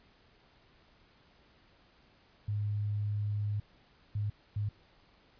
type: tone bursts at uneven times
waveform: sine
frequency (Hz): 103.83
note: G#2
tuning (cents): 0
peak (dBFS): -30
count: 3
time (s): 2.48-3.6 / 4.15-4.3 / 4.56-4.69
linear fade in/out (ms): 5
effects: pink hiss -64 dBFS RMS until 5.39 s + resampled to 11025 Hz